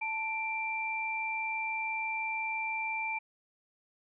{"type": "tone pair together", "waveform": "sine", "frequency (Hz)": [883, 2357], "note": ["A5", "D7"], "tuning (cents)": [6, 6], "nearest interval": "octave + perfect fourth", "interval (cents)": 1700, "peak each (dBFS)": [-36, -33], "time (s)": [0.01, 3.19], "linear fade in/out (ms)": 10, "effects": []}